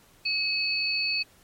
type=tone pair together; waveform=sine; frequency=2559 / 4463 Hz; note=D#7 / C#8; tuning=+48 / +11 cents; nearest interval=minor seventh; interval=963 cents; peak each=-27 dBFS; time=0.25-1.23 s; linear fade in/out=10 ms; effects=pink hiss -58 dBFS RMS until 1.43 s + MP3 64 kbps